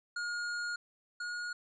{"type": "tone pair in turn", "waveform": "square", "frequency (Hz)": [1428, 1438.8], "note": ["F6", "F#6"], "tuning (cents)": [38, -49], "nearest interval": "unison", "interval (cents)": 13, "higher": "second", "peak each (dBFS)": [-35, -37], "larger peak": "first", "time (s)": [[0.16, 0.76], [1.2, 1.53]], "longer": "first", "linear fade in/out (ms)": 5, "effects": ["resampled to 16000 Hz"]}